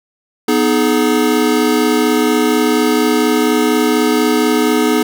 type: chord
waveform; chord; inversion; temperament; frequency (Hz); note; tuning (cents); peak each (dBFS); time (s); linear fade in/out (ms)
square; G# minor; first; equal with one note detuned; 246.9 / 311.1 / 424.3; B3 / D#4 / G#4; 0 / 0 / +37; -16; 0.48-5.03; 5
effects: none